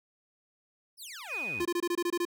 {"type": "exponential sweep", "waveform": "15% pulse", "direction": "down", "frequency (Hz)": [5588, 57.7], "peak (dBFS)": -35, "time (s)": [0.97, 1.66], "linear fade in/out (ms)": 50}
{"type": "tone", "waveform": "sine", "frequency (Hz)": 2486, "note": "D#7", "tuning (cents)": -2, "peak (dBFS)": -32, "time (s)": [1.28, 1.63], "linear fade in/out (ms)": 50}
{"type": "tone bursts", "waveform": "square", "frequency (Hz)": 348.1, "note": "F4", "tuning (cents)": -6, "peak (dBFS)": -28, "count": 9, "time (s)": [1.6, 2.252], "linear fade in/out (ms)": 5, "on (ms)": 52, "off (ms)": 23}
{"effects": []}